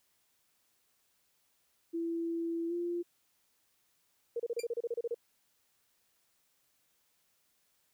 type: tone with pitch glide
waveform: sine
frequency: 334.1 to 346.5 Hz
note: E4 to F4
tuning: +23 to -14 cents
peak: -32 dBFS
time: 1.93-3.03 s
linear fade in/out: 20 ms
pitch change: +63 cents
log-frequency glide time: 2.68-2.73 s
type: tone bursts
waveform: sine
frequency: 470 Hz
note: A#4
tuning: 14 cents sharp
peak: -31 dBFS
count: 12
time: 4.36-5.145 s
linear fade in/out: 5 ms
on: 37 ms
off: 31 ms
type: tone with exponential decay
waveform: 15% pulse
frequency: 2377 Hz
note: D7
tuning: 20 cents sharp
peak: -29 dBFS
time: 4.59-4.67 s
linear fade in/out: 5 ms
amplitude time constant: 16 ms
effects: white hiss -74 dBFS RMS until 7.93 s